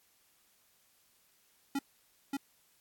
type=tone with echo; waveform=square; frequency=277.2 Hz; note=C#4; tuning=in tune; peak=-31 dBFS; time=1.75-1.79 s; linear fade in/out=5 ms; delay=580 ms; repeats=1; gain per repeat=-2 dB; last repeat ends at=2.37 s; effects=white hiss -69 dBFS RMS until 2.8 s + AAC 64 kbps